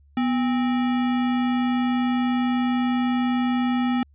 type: tone with sample-and-hold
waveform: sine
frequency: 246.9 Hz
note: B3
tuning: in tune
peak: -19 dBFS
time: 0.17-4.03 s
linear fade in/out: 2 ms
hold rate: 1050 Hz
effects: added 71 Hz sine -52 dBFS peak until 4.14 s + resampled to 8000 Hz